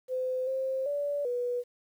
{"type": "tone with pitch steps", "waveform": "sine", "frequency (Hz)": [512, 528, 576, 488.7], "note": ["C5", "C5", "D5", "B4"], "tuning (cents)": [-38, 16, -34, -18], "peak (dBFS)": -28, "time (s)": [0.08, 1.64], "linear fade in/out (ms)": 50, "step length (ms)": 390, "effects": ["10-bit"]}